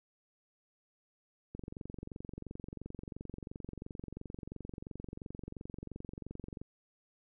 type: click train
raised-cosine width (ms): 3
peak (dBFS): -30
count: 117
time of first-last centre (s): 1.55-6.616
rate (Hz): 22.9
effects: none